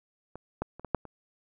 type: clicks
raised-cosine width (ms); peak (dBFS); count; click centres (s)
1; -27 / -16 / -30 / -24 / -10 / -30; 6; 0.356 / 0.62 / 0.796 / 0.847 / 0.947 / 1.053
effects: none